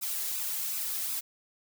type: noise with flanger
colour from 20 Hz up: blue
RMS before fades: -33 dBFS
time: 0.01-1.21 s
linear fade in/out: 20 ms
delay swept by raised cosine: 0.78 to 2.48 ms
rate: 2.7 Hz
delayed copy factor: +0.6
effects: none